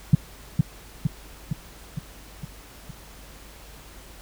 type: tone with echo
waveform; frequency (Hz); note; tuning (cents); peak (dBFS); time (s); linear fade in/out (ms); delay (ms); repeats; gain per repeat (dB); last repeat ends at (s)
sine; 150.6; D3; +44; -8; 0.13-0.15; 5; 460; 6; -4; 2.91
effects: added 50 Hz sine -47 dBFS peak until 4.21 s + pink hiss -47 dBFS RMS until 4.21 s